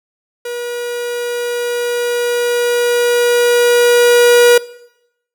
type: tone with level ramp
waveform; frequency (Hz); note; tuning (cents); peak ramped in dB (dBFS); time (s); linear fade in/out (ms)
45% pulse; 481.5; B4; -44; -21 to -5; 0.45-4.58; 5
effects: noise-tail reverb RT60 0.8 s tail -20 dB re dry